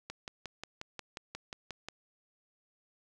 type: click train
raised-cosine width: 0.2 ms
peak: -23 dBFS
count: 11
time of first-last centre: 0.1-1.886 s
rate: 5.6 Hz
effects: none